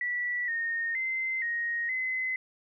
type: tone with pitch steps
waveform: sine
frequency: 1954 / 1844 / 2071 / 1873 / 2039 Hz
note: B6 / A#6 / C7 / A#6 / C7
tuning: -19 / -19 / -18 / +8 / -45 cents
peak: -28 dBFS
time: 0.01-2.36 s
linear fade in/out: 2 ms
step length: 470 ms
effects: none